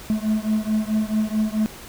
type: beating tone pair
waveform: triangle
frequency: 213.9 / 218.5 Hz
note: A3 / A3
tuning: -49 / -12 cents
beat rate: 4.6 Hz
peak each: -20 / -21 dBFS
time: 0.1-1.66 s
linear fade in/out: 0 ms
effects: pink hiss -40 dBFS RMS until 1.88 s